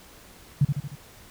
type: tone with echo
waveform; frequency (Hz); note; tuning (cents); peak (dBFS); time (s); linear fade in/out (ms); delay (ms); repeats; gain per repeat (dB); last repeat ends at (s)
sine; 142.5; C#3; +48; -15; 0.61-0.65; 5; 76; 4; -5; 0.954
effects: pink hiss -50 dBFS RMS until 1.3 s